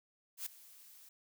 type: noise with ADSR envelope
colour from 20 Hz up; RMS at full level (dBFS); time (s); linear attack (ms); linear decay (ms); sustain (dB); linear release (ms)
blue; -39; 0.37-1.09; 92; 5; -19; 3
effects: none